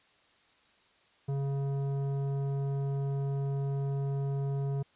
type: tone with tanh clipping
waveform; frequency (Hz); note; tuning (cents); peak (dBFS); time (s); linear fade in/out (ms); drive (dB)
triangle; 138.59; C#3; 0; -31; 1.28-4.83; 10; 16
effects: white hiss -65 dBFS RMS until 4.95 s + resampled to 8000 Hz